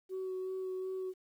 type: tone with vibrato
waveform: sine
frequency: 374.7 Hz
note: F#4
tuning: 22 cents sharp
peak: -34 dBFS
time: 0.09-1.14 s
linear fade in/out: 50 ms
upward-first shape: sine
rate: 2.7 Hz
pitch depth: 12 cents each way
effects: tanh soft clip ceiling -33 dBFS + 11-bit